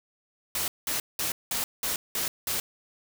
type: noise bursts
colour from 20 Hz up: white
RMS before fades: -29 dBFS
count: 7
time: 0.55-2.6 s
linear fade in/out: 2 ms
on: 130 ms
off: 190 ms
effects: none